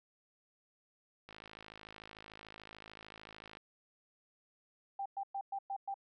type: click train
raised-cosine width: 0.3 ms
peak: -34 dBFS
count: 123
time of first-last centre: 1.29-3.57 s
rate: 53.5 Hz
type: tone bursts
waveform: sine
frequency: 789 Hz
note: G5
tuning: 11 cents sharp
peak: -36 dBFS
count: 6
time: 4.99-5.942 s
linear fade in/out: 5 ms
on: 67 ms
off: 110 ms
effects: none